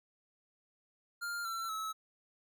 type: tone with pitch steps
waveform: square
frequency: 1400 / 1347.6 / 1297.2 Hz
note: F6 / E6 / E6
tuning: +4 / +38 / -28 cents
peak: -37 dBFS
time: 1.21-1.93 s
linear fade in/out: 20 ms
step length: 240 ms
effects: none